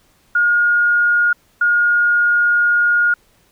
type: tone bursts at uneven times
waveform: sine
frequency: 1429 Hz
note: F6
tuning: 39 cents sharp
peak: -11 dBFS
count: 2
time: 0.35-1.33 / 1.61-3.14 s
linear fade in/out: 5 ms
effects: pink hiss -56 dBFS RMS until 3.51 s